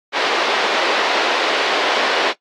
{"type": "band-pass noise", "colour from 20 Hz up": "pink", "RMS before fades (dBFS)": -18, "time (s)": [0.12, 2.34], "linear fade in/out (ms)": 50, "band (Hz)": [400, 4200], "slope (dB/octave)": 24, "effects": ["noise-tail reverb RT60 0.1 s tail -18 dB re dry", "AAC 64 kbps"]}